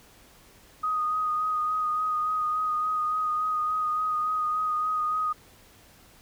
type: tone with vibrato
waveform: sine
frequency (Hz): 1244.5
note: D#6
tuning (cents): 0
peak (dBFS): -24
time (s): 0.83-5.33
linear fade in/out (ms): 10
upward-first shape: sine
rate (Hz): 3.5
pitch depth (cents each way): 19
effects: pink hiss -55 dBFS RMS until 6.21 s